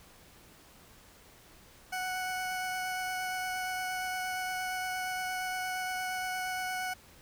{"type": "tone with vibrato", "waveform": "20% pulse", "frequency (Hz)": 740, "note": "F#5", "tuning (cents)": 0, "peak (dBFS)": -28, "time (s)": [1.92, 6.94], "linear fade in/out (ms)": 10, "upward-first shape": "sine", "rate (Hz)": 8.6, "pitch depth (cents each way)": 8, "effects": ["pink hiss -57 dBFS RMS until 7.21 s"]}